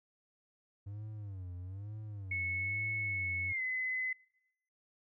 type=tone with vibrato; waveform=triangle; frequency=98 Hz; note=G2; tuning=in tune; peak=-39 dBFS; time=0.86-3.53 s; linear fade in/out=10 ms; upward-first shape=sine; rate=1.1 Hz; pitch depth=170 cents each way
type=tone with pitch glide; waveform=sine; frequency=2200 to 2029 Hz; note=C#7 to B6; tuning=-14 to +46 cents; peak=-33 dBFS; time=2.31-4.13 s; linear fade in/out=5 ms; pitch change=-140 cents; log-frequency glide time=3.48-3.62 s
effects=noise-tail reverb RT60 0.9 s tail -25 dB re dry